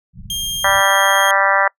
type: low-pass noise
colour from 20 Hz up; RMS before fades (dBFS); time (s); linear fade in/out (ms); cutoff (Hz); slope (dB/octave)
pink; -35; 0.13-0.83; 50; 200; 96
type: tone with pitch glide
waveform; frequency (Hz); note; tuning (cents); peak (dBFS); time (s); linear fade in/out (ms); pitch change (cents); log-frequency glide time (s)
sawtooth; 3210 to 3230; G7 to G#7; +40 to -49; -17; 0.3-1.31; 2; +11; 0.64-0.74
type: harmonic tone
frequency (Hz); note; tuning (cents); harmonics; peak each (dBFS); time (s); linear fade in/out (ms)
196; G3; 0; 3 / 4 / 5 / 6 / 7 / 8 / 9 / 10; -20 / -20 / -20 / -20 / -20 / -20 / -20 / -20; 0.64-1.68; 5
effects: noise-tail reverb RT60 0.1 s tail -25 dB re dry